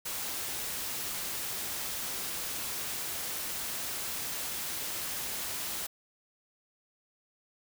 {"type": "noise", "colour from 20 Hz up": "white", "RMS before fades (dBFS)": -36, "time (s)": [0.05, 5.87], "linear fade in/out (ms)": 10, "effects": []}